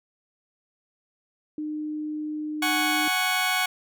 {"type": "tone", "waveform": "sine", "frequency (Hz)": 304.2, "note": "D#4", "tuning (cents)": -39, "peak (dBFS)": -28, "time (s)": [1.58, 3.08], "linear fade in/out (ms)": 2}
{"type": "chord", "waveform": "15% pulse", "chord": "F# suspended second", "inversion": "none", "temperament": "just", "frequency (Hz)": [740, 832.5, 1110], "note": ["F#5", "G#5", "C#6"], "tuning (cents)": [0, 4, 2], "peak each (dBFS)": [-19, -25, -22], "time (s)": [2.62, 3.66], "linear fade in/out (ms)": 5}
{"effects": []}